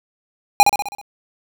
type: tone with echo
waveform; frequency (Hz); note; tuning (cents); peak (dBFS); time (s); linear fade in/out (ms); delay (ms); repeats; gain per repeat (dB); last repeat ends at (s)
square; 816; G#5; -31; -5; 0.6-0.63; 0; 64; 6; -5; 1.014
effects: none